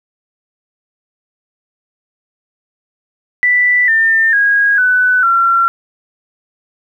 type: tone with pitch steps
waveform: sine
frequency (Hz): 1975.5 / 1801.1 / 1642.1 / 1497.1 / 1365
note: B6 / A6 / G#6 / F#6 / F6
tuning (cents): 0 / +40 / -20 / +20 / -40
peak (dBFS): -8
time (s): 3.43-5.68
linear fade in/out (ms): 0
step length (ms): 450
effects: 8-bit